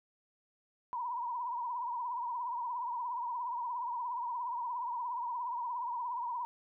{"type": "tone with vibrato", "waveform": "sine", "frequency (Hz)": 967, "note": "B5", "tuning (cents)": -37, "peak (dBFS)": -34, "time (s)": [0.93, 6.45], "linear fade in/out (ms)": 0, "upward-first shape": "triangle", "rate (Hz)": 17, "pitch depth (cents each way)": 97, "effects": []}